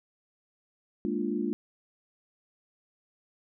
sine chord, Bb dominant seventh, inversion third, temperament equal, 207.7 / 233.1 / 293.7 / 349.2 Hz, Ab3 / Bb3 / D4 / F4, 0 / 0 / 0 / 0 cents, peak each -33 dBFS, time 1.05-1.53 s, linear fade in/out 0 ms, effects none

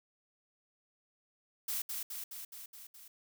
blue noise with echo, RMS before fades -36 dBFS, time 1.68-1.82 s, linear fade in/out 5 ms, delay 210 ms, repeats 6, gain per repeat -3 dB, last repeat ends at 3.08 s, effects none

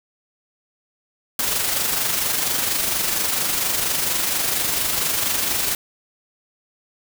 white noise with amplitude modulation, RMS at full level -20 dBFS, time 1.39-5.75 s, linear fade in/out 2 ms, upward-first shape sine, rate 24.3 Hz, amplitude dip 40%, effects none

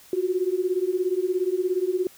sine beating tone pair, 357 / 374 Hz, F4 / F#4, +38 / +19 cents, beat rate 17 Hz, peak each -25 / -24 dBFS, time 0.13-2.07 s, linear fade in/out 2 ms, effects white hiss -51 dBFS RMS until 2.17 s

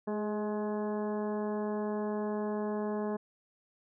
harmonic tone with a mistuned harmonic, 211.2 Hz, G#3, 29 cents sharp, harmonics 1 / 2 / 3 / 4 / 5 / 6 / 7 / 8, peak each -34 / -35 / -40 / -43 / -45 / -56 / -56 / -53 dBFS, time 0.07-3.17 s, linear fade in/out 10 ms, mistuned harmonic 2, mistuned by -18 cents, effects none

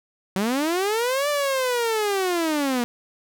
sawtooth linear two-way sweep, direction up then down, 182.6 to 592 to 234.1 Hz, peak -17 dBFS, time 0.36-2.84 s, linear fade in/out 0 ms, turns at 1.29 s, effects none

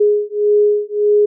sine beating tone pair, 415.3 / 417 Hz, G#4 / G#4, 0 / +7 cents, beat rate 1.7 Hz, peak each -14 dBFS, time 0-1.26 s, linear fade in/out 10 ms, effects none

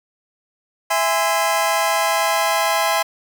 sawtooth chord, E augmented, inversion none, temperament just, 659.3 / 824.1 / 1030.1 Hz, E5 / G#5 / B#5, 0 / -14 / -27 cents, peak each -17 dBFS, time 0.9-3.03 s, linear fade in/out 10 ms, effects none

